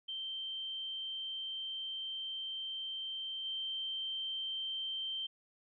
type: tone with level steps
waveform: sine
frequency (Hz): 3129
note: G7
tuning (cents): -4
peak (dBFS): -38 / -36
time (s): 0.08-5.27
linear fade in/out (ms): 10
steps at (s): 3.44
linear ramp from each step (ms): 20
effects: none